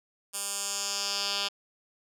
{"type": "tone with band-pass filter sweep", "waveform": "10% pulse", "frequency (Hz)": 200, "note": "G3", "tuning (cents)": 35, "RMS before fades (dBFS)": -32, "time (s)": [0.33, 1.49], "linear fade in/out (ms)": 20, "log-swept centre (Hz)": [9300, 4000], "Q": 2.1, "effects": []}